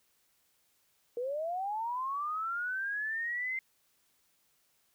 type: linear sweep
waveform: sine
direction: up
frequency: 466.2 to 2093 Hz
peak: -32 dBFS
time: 1.17-3.59 s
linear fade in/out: 2 ms
effects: white hiss -72 dBFS RMS until 4.94 s